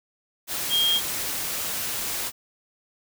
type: tone in noise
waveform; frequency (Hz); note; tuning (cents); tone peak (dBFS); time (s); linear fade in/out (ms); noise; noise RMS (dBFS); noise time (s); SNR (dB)
sine; 3233; G#7; -47; -19; 0.69-1.01; 50; white; -29; 0.47-2.32; +7
effects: none